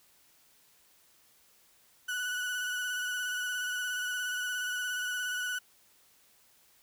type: tone with vibrato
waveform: 35% pulse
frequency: 1480 Hz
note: F#6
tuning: in tune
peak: -30 dBFS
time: 2.08-5.59 s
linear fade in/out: 10 ms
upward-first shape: square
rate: 17 Hz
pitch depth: 18 cents each way
effects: white hiss -64 dBFS RMS until 6.82 s